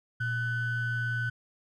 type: ring-modulated tone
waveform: triangle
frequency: 810 Hz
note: G#5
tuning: 43 cents flat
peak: -22 dBFS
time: 0.2-1.3 s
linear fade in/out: 10 ms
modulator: 691 Hz
effects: tanh soft clip ceiling -21 dBFS